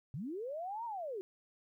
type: linear two-way sweep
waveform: sine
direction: up then down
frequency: 116.54 to 961 to 356.9 Hz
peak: -38 dBFS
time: 0.14-1.21 s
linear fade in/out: 0 ms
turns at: 0.85 s
effects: 13-bit